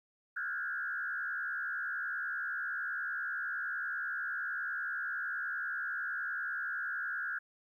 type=tone with frequency modulation; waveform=sine; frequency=1534 Hz; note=G6; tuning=38 cents flat; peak=-34 dBFS; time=0.36-7.39 s; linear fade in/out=10 ms; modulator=70.6 Hz; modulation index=2; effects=12-bit